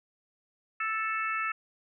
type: harmonic tone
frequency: 440 Hz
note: A4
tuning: in tune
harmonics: 3 / 4 / 5 / 6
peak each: -31 / -35 / -37 / -36 dBFS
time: 0.8-1.52 s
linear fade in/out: 5 ms
effects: none